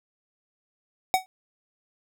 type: tone with exponential decay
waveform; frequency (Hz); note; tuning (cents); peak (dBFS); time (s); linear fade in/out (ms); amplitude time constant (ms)
square; 751; F#5; +26; -15; 1.14-1.26; 0; 24
effects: none